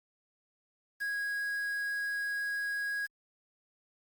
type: tone with quantisation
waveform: triangle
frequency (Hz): 1651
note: G#6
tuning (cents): -11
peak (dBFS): -30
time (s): 1-3.07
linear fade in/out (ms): 20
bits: 8
effects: Opus 48 kbps